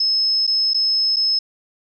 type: tone with dropouts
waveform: sine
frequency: 5190 Hz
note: E8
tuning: 28 cents flat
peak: -15 dBFS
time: 0-1.39 s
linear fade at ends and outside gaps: 5 ms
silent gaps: 0.468-0.475 / 0.735-0.744 / 1.161-1.166 s
effects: none